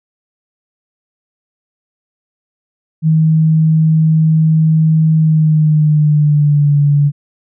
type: tone with pitch glide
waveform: sine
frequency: 158.5 to 144.51 Hz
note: D#3 to D3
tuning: +32 to -28 cents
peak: -7 dBFS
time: 3.02-7.12 s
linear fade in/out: 50 ms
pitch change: -160 cents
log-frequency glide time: 5.16-6.77 s
effects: none